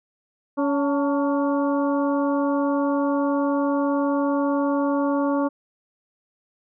harmonic tone with a mistuned harmonic, 281.6 Hz, C#4, 27 cents sharp, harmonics 1 / 2 / 3 / 4 / 5, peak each -21 / -25 / -30 / -30 / -38 dBFS, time 0.57-5.49 s, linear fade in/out 20 ms, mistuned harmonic 3, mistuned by +81 cents, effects none

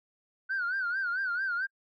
sine tone with vibrato, 1488 Hz, F#6, 9 cents sharp, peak -27 dBFS, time 0.49-1.67 s, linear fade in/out 20 ms, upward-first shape sine, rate 4.5 Hz, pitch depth 120 cents each way, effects noise-tail reverb RT60 0.1 s tail -26 dB re dry + tanh soft clip ceiling -25 dBFS

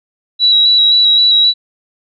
sine tone with vibrato, 3900 Hz, B7, 23 cents flat, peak -6 dBFS, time 0.39-1.54 s, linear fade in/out 50 ms, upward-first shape square, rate 3.8 Hz, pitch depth 16 cents each way, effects none

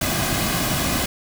pink noise with comb filter, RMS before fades -22 dBFS, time 0.01-1.06 s, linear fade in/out 5 ms, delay 2.2 ms, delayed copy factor -0.55, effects none

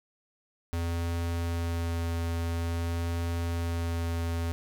square tone with vibrato, 84.4 Hz, E2, 41 cents sharp, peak -29 dBFS, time 0.73-4.52 s, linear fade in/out 0 ms, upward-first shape sine, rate 0.49 Hz, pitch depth 9 cents each way, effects none

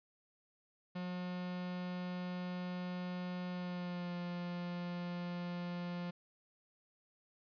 45% pulse tone with pitch glide, 180 to 175.58 Hz, F#3 to F3, -47 to +10 cents, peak -39 dBFS, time 0.95-6.11 s, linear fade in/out 10 ms, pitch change -43 cents, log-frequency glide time 3.5-4.14 s, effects resampled to 11025 Hz + 13-bit

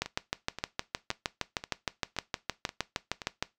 two click trains, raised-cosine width 0.2 ms, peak -11 / -20 dBFS, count 23 / 7, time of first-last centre 0.02-3.426 / 0.06-3.218 s, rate 6.46 / 1.9 Hz, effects noise-tail reverb RT60 0.2 s tail -19 dB re dry

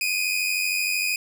sawtooth tone pair together, 2432 / 2525 Hz, D#7 / D#7, -40 / +25 cents, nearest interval minor second, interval 65 cents, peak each -22 dBFS, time 0.01-1.16 s, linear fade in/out 2 ms, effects none

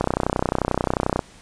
click train, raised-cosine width 1 ms, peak -5 dBFS, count 38, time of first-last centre 0.01-1.192 s, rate 31.3 Hz, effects pink hiss -48 dBFS RMS until 1.41 s + resampled to 22050 Hz

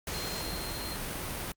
sine tone in noise, 4186 Hz, C8, in tune, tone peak -40 dBFS, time 0.14-0.96 s, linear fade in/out 2 ms, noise pink, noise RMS -36 dBFS, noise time 0.07-1.52 s, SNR -7 dB, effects Opus 48 kbps

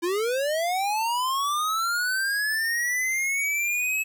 square linear sweep, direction up, 330 to 2597 Hz, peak -24 dBFS, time 0.02-4.04 s, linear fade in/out 20 ms, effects 9-bit

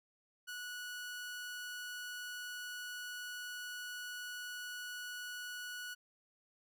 sawtooth tone, 1469 Hz, F#6, 13 cents flat, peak -39 dBFS, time 0.47-5.95 s, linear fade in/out 20 ms, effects none

